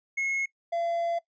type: tone pair in turn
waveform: triangle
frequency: 2172 / 680.4 Hz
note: C#7 / F5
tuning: -36 / -45 cents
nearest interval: octave + minor sixth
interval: 2009 cents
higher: first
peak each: -24 dBFS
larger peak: neither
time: 0.17-0.46 / 0.72-1.19 s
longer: second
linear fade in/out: 10 ms
effects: noise-tail reverb RT60 0.1 s tail -20 dB re dry + resampled to 16000 Hz